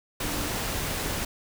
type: tone in noise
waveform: sine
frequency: 295.2 Hz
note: D4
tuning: 9 cents sharp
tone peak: -36 dBFS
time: 0.22-0.48 s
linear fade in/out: 5 ms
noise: pink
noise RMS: -30 dBFS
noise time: 0.2-1.25 s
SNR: -9 dB
effects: none